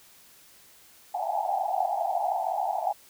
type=band-pass noise; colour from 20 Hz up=white; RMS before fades=-28 dBFS; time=1.14-2.93 s; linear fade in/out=10 ms; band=660 to 850 Hz; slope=96 dB/octave; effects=white hiss -55 dBFS RMS until 3.09 s